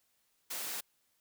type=high-pass noise; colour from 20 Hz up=white; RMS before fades=-39 dBFS; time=0.5-0.81 s; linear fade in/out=10 ms; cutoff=270 Hz; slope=12 dB/octave; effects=white hiss -75 dBFS RMS until 1.2 s